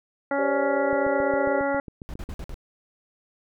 harmonic tone, 279.5 Hz, C#4, 14 cents sharp, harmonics 1 / 2 / 3 / 4 / 5 / 6 / 7, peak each -29 / -25 / -29 / -39 / -31 / -42 / -35 dBFS, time 0.31-1.8 s, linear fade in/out 2 ms
sine chord, G suspended fourth, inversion none, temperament equal, 392 / 523.3 / 587.3 Hz, G4 / C5 / D5, 0 / 0 / 0 cents, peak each -29 / -30 / -29 dBFS, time 0.38-1.61 s, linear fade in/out 10 ms
click train, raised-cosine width 3 ms, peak -25 dBFS, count 11, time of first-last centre 0.93-2.291 s, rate 7.35 Hz
brown noise bursts, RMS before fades -34 dBFS, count 5, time 2.09-2.542 s, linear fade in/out 0 ms, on 48 ms, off 53 ms
effects none

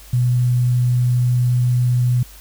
sine tone with quantisation, 123.5 Hz, B2, in tune, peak -13 dBFS, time 0.13-2.23 s, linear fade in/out 5 ms, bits 7, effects added 50 Hz sine -41 dBFS peak until 2.4 s + white hiss -44 dBFS RMS until 2.4 s

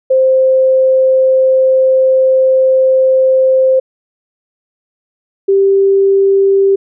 sine tone pair in turn, 523.3 / 392 Hz, C5 / G4, 0 / 0 cents, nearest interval perfect fourth, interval 500 cents, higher first, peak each -6 dBFS, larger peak neither, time 0.1-3.8 / 5.48-6.76 s, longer first, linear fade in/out 10 ms, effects none

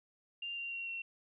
sine tone with pitch steps, 2791 / 2769 / 2746 / 2724 Hz, F7 / F7 / F7 / F7, -2 / -15 / -30 / -44 cents, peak -38 dBFS, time 0.42-1.02 s, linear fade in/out 5 ms, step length 150 ms, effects none

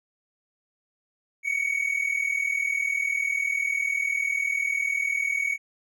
triangle tone pair together, 2217 / 2257 Hz, C#7 / C#7, 0 / +31 cents, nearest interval unison, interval 31 cents, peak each -25 dBFS, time 1.43-5.58 s, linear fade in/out 50 ms, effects none

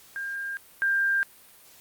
sine tone pair in turn, 1603 / 1591.9 Hz, G6 / G6, +38 / +26 cents, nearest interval unison, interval 12 cents, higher first, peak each -30 / -21 dBFS, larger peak second, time 0.16-0.57 / 0.82-1.23 s, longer neither, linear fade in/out 0 ms, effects white hiss -53 dBFS RMS until 1.8 s + Opus 48 kbps

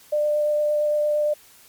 sine tone with vibrato, 597 Hz, D5, 28 cents sharp, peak -18 dBFS, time 0.12-1.34 s, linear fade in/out 10 ms, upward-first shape triangle, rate 8.7 Hz, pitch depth 11 cents each way, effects white hiss -51 dBFS RMS until 1.68 s + MP3 96 kbps

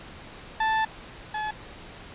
30% pulse tone pair in turn, 880 / 855.4 Hz, A5 / A5, 0 / -49 cents, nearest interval unison, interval 49 cents, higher first, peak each -19 / -25 dBFS, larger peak first, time 0.6-0.85 / 1.34-1.51 s, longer first, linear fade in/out 5 ms, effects pink hiss -44 dBFS RMS until 2.14 s + resampled to 8000 Hz

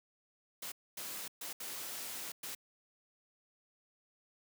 white noise bursts at uneven times, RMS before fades -43 dBFS, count 5, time 0.62-0.72 / 0.97-1.28 / 1.41-1.53 / 1.6-2.32 / 2.43-2.55 s, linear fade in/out 5 ms, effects high-pass 150 Hz 12 dB/octave

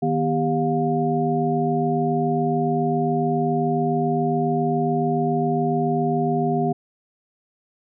sine tone cluster, 156.9 / 244.1 / 396.1 / 710 Hz, D#3 / B3 / G4 / F5, +15 / -20 / +18 / +28 cents, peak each -24 dBFS, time 0.02-6.73 s, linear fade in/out 10 ms, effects none

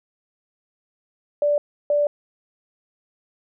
sine tone bursts at uneven times, 585 Hz, D5, 7 cents flat, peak -16 dBFS, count 2, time 1.42-1.58 / 1.9-2.07 s, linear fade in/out 2 ms, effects none

